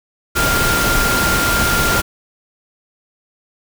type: tone in noise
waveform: sine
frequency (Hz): 1396.9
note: F6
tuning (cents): 0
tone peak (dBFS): -17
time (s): 0.35-2.02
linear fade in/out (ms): 20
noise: pink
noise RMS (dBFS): -17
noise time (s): 0.35-2.02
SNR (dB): -3
effects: none